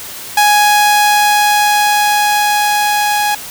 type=tone with level ramp; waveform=sawtooth; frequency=832 Hz; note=G#5; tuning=3 cents sharp; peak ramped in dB=-3 to -8 dBFS; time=0.37-3.35 s; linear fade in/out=5 ms; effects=white hiss -28 dBFS RMS until 3.5 s